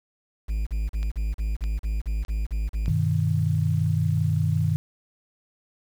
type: tone bursts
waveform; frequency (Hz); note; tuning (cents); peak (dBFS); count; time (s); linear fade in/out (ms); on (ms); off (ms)
triangle; 53.3; G#1; +46; -21; 11; 0.48-2.92; 20; 190; 35
type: click train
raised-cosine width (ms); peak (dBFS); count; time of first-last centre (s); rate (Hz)
0.2; -24; 4; 1.03-2.859; 1.64
type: chord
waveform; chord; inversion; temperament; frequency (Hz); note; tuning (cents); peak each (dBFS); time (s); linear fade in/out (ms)
sine; G augmented; none; equal; 98 / 123.47 / 155.56; G2 / B2 / D#3; 0 / 0 / 0; -24 / -27 / -23; 2.88-4.76; 0
effects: 8-bit